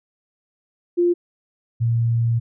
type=tone pair in turn; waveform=sine; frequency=349.2 / 116.33 Hz; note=F4 / A#2; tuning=0 / -3 cents; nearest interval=octave + perfect fifth; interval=1903 cents; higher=first; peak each=-14 / -16 dBFS; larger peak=first; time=0.97-1.14 / 1.8-2.4 s; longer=second; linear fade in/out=20 ms; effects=none